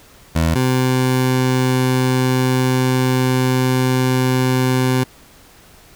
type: tone pair in turn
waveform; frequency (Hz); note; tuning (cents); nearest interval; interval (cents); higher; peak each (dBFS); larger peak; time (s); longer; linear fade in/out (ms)
20% pulse; 81.4 / 128.58; E2 / C3; -21 / -30; minor sixth; 791; second; -9; neither; 0.35-0.55 / 0.55-5.04; second; 10
effects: pink hiss -46 dBFS RMS until 5.95 s